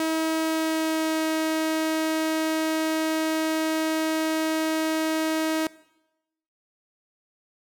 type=tone with pitch glide; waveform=sawtooth; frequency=320 to 317.1 Hz; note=D#4 to D#4; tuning=+49 to +33 cents; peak=-19 dBFS; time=0-5.67 s; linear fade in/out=2 ms; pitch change=-16 cents; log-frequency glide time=0.42-1.23 s; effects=noise-tail reverb RT60 0.9 s tail -20 dB re dry